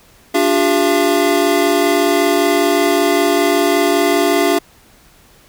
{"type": "tone cluster", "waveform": "square", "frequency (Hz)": [291.4, 355.3, 400.5, 681], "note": ["D4", "F4", "G4", "F5"], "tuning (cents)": [-13, 30, 37, -44], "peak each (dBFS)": -18, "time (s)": [0.34, 4.59], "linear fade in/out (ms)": 10, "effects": ["pink hiss -48 dBFS RMS until 5.48 s"]}